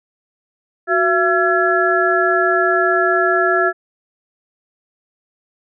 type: harmonic tone with a mistuned harmonic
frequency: 338.1 Hz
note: E4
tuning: 44 cents sharp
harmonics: 1 / 2 / 4 / 5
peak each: -18 / -18 / -18 / -18 dBFS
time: 0.87-3.73 s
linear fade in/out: 50 ms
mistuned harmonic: 1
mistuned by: +150 cents
effects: none